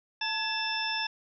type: harmonic tone with a mistuned harmonic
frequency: 887 Hz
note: A5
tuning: 14 cents sharp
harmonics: 1 / 2 / 3 / 4 / 6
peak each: -35 / -35 / -35 / -35 / -35 dBFS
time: 0.21-1.07 s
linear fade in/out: 5 ms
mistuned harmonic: 2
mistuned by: -82 cents
effects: none